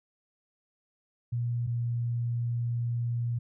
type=tone pair in turn; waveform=sine; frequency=119.5 / 118.83 Hz; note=A#2 / A#2; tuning=+43 / +34 cents; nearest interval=unison; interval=9 cents; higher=first; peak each=-27 dBFS; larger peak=neither; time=1.32-1.67 / 1.67-3.39 s; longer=second; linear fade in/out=10 ms; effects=none